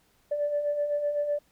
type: beating tone pair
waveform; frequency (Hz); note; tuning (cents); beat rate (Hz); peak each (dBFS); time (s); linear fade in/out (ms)
sine; 578 / 585.9; D5 / D5; -28 / -4; 7.9; -34 / -25; 0.31-1.39; 10
effects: tanh soft clip ceiling -19 dBFS + pink hiss -66 dBFS RMS until 1.51 s